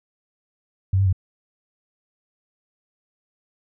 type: tone with pitch steps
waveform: sine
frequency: 95.3 / 97.6 / 92.9 Hz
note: G2 / G2 / F#2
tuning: -48 / -7 / +7 cents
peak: -15 dBFS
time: 0.93-1.128 s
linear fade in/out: 5 ms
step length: 66 ms
effects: none